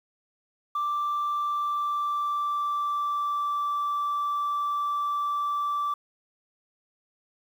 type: tone with pitch glide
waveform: sine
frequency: 1174.7 to 1165.2 Hz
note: D6 to D6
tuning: 0 to -14 cents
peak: -23 dBFS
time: 0.75-5.94 s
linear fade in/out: 5 ms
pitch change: -14 cents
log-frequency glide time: 1.31-3.65 s
effects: tanh soft clip ceiling -23 dBFS + 9-bit